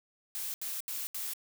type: noise bursts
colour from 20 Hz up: blue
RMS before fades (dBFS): -37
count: 4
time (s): 0.35-1.335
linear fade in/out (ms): 0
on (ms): 190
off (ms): 75
effects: none